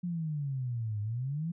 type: exponential two-way sweep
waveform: sine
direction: down then up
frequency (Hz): 180 to 102.4 to 173.9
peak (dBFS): -31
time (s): 0.03-1.52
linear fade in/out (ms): 10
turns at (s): 1.01
effects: none